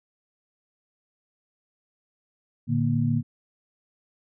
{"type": "tone cluster", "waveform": "sine", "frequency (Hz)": [113.9, 147.8, 235.1], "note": ["A#2", "D3", "A#3"], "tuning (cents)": [-40, 11, 15], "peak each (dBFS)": -25, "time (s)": [2.67, 3.23], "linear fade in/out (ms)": 50, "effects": []}